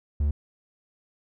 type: tone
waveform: triangle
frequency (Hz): 73.1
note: D2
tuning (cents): -7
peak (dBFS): -19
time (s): 0.2-0.31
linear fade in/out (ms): 5
effects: none

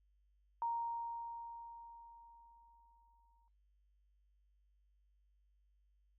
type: tone with exponential decay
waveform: sine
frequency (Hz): 932.3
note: A#5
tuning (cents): 0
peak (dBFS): -34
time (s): 0.62-3.48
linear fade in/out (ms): 1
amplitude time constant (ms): 620
effects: noise-tail reverb RT60 0.2 s tail -23 dB re dry + added 50 Hz sine -70 dBFS peak until 6.18 s

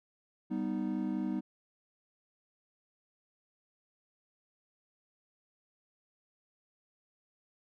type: chord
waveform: triangle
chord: G augmented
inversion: none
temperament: equal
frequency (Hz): 196 / 246.9 / 311.1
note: G3 / B3 / D#4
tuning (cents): 0 / 0 / 0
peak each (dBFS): -34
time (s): 0.5-1.41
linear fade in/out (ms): 20
effects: none

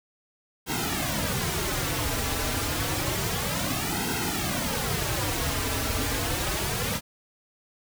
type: noise with flanger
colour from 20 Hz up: pink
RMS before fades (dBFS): -28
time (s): 0.66-7.01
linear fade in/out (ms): 50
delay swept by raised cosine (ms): 1.7 to 5.6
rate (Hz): 0.29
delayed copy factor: -1
effects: none

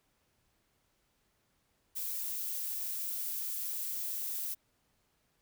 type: noise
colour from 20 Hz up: violet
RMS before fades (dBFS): -37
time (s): 1.95-4.55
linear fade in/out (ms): 20
effects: pink hiss -75 dBFS RMS until 5.41 s

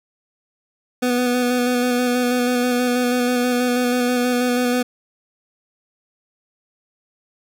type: tone with vibrato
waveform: 25% pulse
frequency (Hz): 246.9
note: B3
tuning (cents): 0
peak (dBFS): -13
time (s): 1.02-4.83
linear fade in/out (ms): 10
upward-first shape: square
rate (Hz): 6.2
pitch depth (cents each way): 16
effects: none

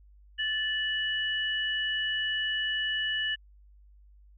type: tone pair together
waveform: sine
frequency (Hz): 1749 / 2941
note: A6 / F#7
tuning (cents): -11 / -11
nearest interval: major sixth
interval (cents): 900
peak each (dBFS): -30 / -30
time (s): 0.38-3.36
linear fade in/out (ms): 20
effects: added 50 Hz sine -53 dBFS peak until 4.37 s

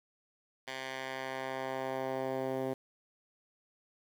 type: tone with band-pass filter sweep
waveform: 10% pulse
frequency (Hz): 132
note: C3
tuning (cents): +16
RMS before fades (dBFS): -37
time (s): 0.67-2.74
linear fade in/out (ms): 10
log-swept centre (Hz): 2500 to 390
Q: 0.86
effects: 9-bit

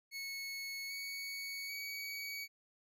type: tone with pitch steps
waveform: 25% pulse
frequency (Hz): 2200 / 2229 / 2259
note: C#7 / C#7 / C#7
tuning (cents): -14 / +9 / +32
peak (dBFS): -37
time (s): 0.11-2.48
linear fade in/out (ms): 50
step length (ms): 790
effects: none

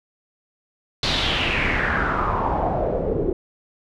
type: noise with low-pass filter sweep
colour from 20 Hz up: pink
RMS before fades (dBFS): -22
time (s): 1.03-3.33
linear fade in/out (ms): 2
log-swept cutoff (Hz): 4300 to 370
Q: 4.2
effects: none

